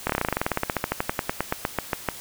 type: slowing click train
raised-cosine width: 0.5 ms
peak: -7 dBFS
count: 29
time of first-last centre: 0.07-2.087 s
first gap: 25 ms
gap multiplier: 1.07
effects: white hiss -40 dBFS RMS until 2.2 s